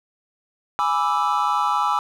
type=chord; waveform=triangle; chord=E dominant seventh; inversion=first; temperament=equal; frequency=830.6 / 987.8 / 1174.7 / 1318.5 Hz; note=G#5 / B5 / D6 / E6; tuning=0 / 0 / 0 / 0 cents; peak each=-22 dBFS; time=0.79-1.99 s; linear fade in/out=0 ms; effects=none